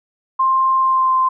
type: tone with pitch glide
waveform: sine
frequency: 1054 to 1041.3 Hz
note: C6 to C6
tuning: +12 to -9 cents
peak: -12 dBFS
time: 0.39-1.29 s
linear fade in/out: 10 ms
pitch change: -21 cents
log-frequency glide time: 0.78-1.15 s
effects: none